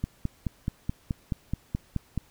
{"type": "click train", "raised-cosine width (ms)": 5, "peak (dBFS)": -15, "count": 11, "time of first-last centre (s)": [0.04, 2.177], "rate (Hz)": 4.68, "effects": ["pink hiss -60 dBFS RMS until 2.3 s"]}